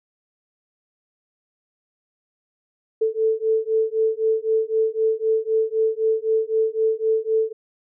sine beating tone pair, 440 / 443.9 Hz, A4 / A4, 0 / +15 cents, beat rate 3.9 Hz, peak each -21 dBFS, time 3.01-7.53 s, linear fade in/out 10 ms, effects none

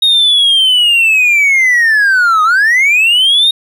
triangle linear two-way sweep, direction down then up, 3747 to 1231 to 3747 Hz, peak -4 dBFS, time 0.02-3.51 s, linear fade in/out 5 ms, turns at 2.43 s, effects tanh soft clip ceiling 0 dBFS

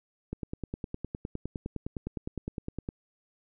click train, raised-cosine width 3 ms, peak -21 dBFS, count 26, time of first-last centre 0.33-2.889 s, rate 9.77 Hz, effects none

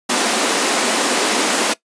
pink high-pass noise, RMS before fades -17 dBFS, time 0.09-1.74 s, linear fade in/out 10 ms, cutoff 220 Hz, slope 48 dB/octave, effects noise-tail reverb RT60 0.1 s tail -19 dB re dry + resampled to 22050 Hz

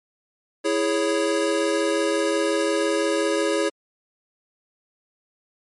square chord, C# minor, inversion first, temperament equal, 329.6 / 415.3 / 554.4 Hz, E4 / G#4 / C#5, 0 / 0 / 0 cents, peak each -25 dBFS, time 0.64-3.7 s, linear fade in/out 20 ms, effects MP3 48 kbps

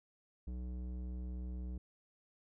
square tone with low-pass filter, 61.74 Hz, B1, in tune, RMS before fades -42 dBFS, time 0.47-1.78 s, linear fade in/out 5 ms, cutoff 300 Hz, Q 0.77, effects none

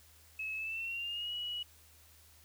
sine tone with pitch glide, 2586 to 2920 Hz, E7 to F#7, -34 to -24 cents, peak -36 dBFS, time 0.39-1.63 s, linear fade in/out 5 ms, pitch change +210 cents, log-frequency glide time 0.55-1.33 s, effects added 79 Hz sine -63 dBFS peak until 2.44 s + white hiss -62 dBFS RMS until 2.44 s

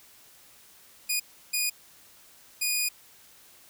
10% pulse tone bursts at uneven times, 2463 Hz, D#7, 18 cents flat, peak -16 dBFS, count 3, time 1.09-1.2 / 1.53-1.7 / 2.61-2.89 s, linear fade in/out 10 ms, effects white hiss -55 dBFS RMS until 3.69 s

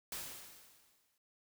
white noise with exponential decay, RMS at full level -41 dBFS, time 0.12-1.18 s, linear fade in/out 2 ms, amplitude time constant 230 ms, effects none

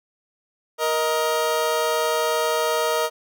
25% pulse tone pair together, 470 / 627.4 Hz, A#4 / D#5, +14 / +14 cents, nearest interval perfect fourth, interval 500 cents, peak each -19 dBFS, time 0.78-3.1 s, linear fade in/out 50 ms, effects none

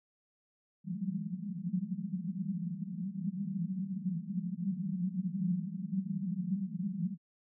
white band-pass noise, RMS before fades -36 dBFS, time 0.84-7.18 s, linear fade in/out 50 ms, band 170 to 200 Hz, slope 96 dB/octave, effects none

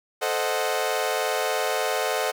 sawtooth chord, A diminished seventh, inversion none, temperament equal, 440 / 523.3 / 622.3 / 740 Hz, A4 / C5 / Eb5 / Gb5, 0 / 0 / 0 / 0 cents, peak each -25 dBFS, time 0.21-2.32 s, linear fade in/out 20 ms, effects none

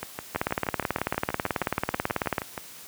two click trains, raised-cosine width 0.5 ms, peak -9 / -16 dBFS, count 38 / 17, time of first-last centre 0.36-2.382 / 0.03-2.578 s, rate 18.3 / 6.28 Hz, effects white hiss -45 dBFS RMS until 2.87 s + high-pass 60 Hz 12 dB/octave

